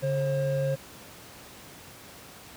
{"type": "tone pair together", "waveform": "triangle", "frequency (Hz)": [142, 536.1], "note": ["C#3", "C5"], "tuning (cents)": [42, 42], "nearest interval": "octave + major seventh", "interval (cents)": 2300, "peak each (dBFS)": -25, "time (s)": [0.02, 0.76], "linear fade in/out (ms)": 20, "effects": ["pink hiss -47 dBFS RMS until 2.56 s", "high-pass 80 Hz 12 dB/octave"]}